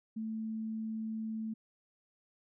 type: tone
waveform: sine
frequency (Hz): 220.6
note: A3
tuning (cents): +5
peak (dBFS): -35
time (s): 0.16-1.54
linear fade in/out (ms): 10
effects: none